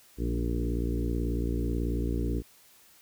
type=harmonic tone with a mistuned harmonic; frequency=58.27 Hz; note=A#1; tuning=in tune; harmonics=1 / 2 / 3 / 4 / 5 / 6 / 7 / 8; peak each=-29 / -35 / -39 / -38 / -35 / -38 / -40 / -43 dBFS; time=0.17-2.43 s; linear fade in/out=50 ms; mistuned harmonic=4; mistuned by=-23 cents; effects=white hiss -58 dBFS RMS until 3.01 s